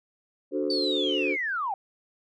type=chord; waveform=sine; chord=D dominant seventh; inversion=none; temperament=equal; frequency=293.7 / 370 / 440 / 523.3 Hz; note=D4 / F#4 / A4 / C5; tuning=0 / 0 / 0 / 0 cents; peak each=-29 / -29 / -31 / -31 dBFS; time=0.51-1.37 s; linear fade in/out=50 ms
type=linear sweep; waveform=sine; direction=down; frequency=4600 to 740 Hz; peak=-26 dBFS; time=0.7-1.74 s; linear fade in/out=2 ms
effects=tanh soft clip ceiling -16 dBFS